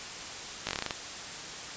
slowing click train, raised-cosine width 0.2 ms, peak -13 dBFS, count 9, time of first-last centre 0.67-0.908 s, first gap 18 ms, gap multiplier 1.14, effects white hiss -40 dBFS RMS until 1.76 s + resampled to 16000 Hz

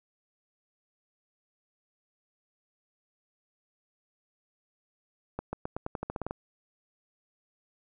accelerating click train, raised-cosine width 1 ms, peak -19 dBFS, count 12, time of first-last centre 5.39-6.31 s, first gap 140 ms, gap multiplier 0.89, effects none

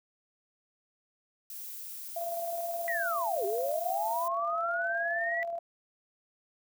violet noise, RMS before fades -42 dBFS, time 1.5-4.28 s, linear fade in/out 2 ms
sine tone with tremolo, 680 Hz, F5, 46 cents flat, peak -31 dBFS, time 2.16-5.59 s, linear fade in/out 5 ms, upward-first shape square, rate 19 Hz, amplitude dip 30%
sine linear two-way sweep, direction down then up, 1975.5 to 378.4 to 1975.5 Hz, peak -30 dBFS, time 2.88-5.43 s, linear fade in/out 0 ms, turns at 3.45 s
effects none

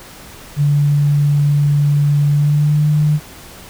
sine tone with pitch glide, 145 to 150.29 Hz, D3 to D3, -22 to +40 cents, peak -10 dBFS, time 0.56-3.2 s, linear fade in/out 50 ms, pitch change +62 cents, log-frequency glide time 2.29-2.85 s, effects pink hiss -37 dBFS RMS until 3.69 s

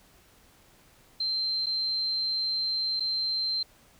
sine tone with dropouts, 4129 Hz, C8, 24 cents flat, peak -26 dBFS, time 1.2-3.63 s, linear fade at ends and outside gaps 5 ms, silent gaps 1.66-1.666 / 2.998-3.004 s, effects pink hiss -59 dBFS RMS until 3.99 s

